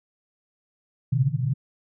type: band-pass noise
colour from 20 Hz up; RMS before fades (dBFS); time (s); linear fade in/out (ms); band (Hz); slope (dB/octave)
white; -23; 1.12-1.54; 10; 120 to 150; 96
effects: none